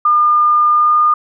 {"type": "tone with pitch glide", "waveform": "sine", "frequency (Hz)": [1208, 1216.4], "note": ["D6", "D#6"], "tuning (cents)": [48, -40], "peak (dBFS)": -8, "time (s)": [0.05, 1.14], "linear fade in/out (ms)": 5, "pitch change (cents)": 12, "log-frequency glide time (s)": [0.72, 0.94], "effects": []}